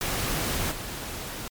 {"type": "noise with level steps", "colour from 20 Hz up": "pink", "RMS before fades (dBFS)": [-28, -35], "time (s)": [0.01, 1.48], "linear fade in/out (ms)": 2, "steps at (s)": 0.71, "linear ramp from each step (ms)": 10, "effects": ["MP3 96 kbps"]}